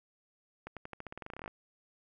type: accelerating click train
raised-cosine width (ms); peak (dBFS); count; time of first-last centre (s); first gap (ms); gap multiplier
0.5; -27; 18; 0.67-1.478; 97; 0.9
effects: none